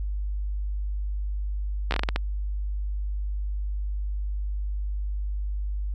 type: slowing click train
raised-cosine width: 0.3 ms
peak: -9 dBFS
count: 8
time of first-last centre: 1.91-2.161 s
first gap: 13 ms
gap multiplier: 1.33
effects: added 50 Hz sine -26 dBFS peak until 5.94 s